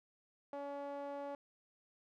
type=tone with band-pass filter; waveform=sawtooth; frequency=283.1 Hz; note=C#4; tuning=37 cents sharp; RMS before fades=-44 dBFS; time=0.53-1.35 s; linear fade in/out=2 ms; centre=680 Hz; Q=3.5; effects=none